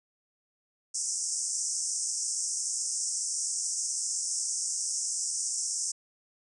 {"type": "band-pass noise", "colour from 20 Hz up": "white", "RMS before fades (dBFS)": -32, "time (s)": [0.94, 5.92], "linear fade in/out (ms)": 10, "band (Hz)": [5300, 9000], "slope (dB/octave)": 96, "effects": []}